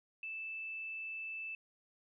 sine tone, 2637 Hz, E7, in tune, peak -40 dBFS, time 0.23-1.55 s, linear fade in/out 2 ms, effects none

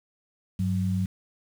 sine tone pair together, 97.9 / 185 Hz, G2 / F#3, -2 / 0 cents, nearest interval major seventh, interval 1102 cents, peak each -26 dBFS, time 0.59-1.06 s, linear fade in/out 5 ms, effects 8-bit

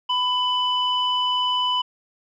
square tone with low-pass filter, 998 Hz, B5, 18 cents sharp, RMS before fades -22 dBFS, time 0.09-1.82 s, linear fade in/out 10 ms, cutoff 2700 Hz, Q 7.7, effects none

